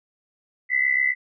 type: tone pair together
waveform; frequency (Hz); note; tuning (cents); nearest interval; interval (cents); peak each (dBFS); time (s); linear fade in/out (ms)
sine; 1975.5 / 2043; B6 / C7; 0 / -42; minor second; 58; -21; 0.69-1.15; 50
effects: none